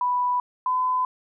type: tone pair in turn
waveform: sine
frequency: 987.8 / 1012.1 Hz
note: B5 / B5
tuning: 0 / +42 cents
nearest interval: unison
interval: 42 cents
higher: second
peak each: -20 dBFS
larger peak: neither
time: 0.01-0.4 / 0.66-1.05 s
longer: neither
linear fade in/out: 2 ms
effects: none